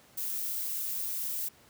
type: noise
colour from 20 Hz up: violet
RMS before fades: -34 dBFS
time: 0.17-1.49 s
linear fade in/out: 10 ms
effects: pink hiss -59 dBFS RMS until 1.69 s + high-pass 80 Hz 12 dB/octave